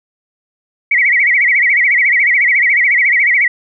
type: tone with vibrato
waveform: sine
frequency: 2093 Hz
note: C7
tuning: in tune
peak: -8 dBFS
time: 0.91-3.48 s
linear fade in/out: 5 ms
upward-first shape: sine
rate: 14 Hz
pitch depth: 170 cents each way
effects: none